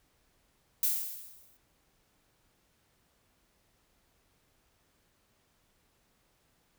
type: noise with exponential decay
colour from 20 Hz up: violet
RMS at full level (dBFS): -26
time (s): 0.83-1.57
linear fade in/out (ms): 1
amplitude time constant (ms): 160
effects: pink hiss -71 dBFS RMS until 6.78 s